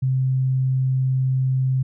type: tone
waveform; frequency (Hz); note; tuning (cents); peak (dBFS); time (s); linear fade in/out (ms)
sine; 130.81; C3; 0; -17; 0.02-1.83; 10
effects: none